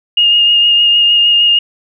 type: tone with vibrato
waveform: sine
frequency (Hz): 2843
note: F7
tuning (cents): +30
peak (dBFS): -6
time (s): 0.17-1.59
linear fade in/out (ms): 5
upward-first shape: sine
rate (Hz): 6.5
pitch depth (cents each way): 15
effects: none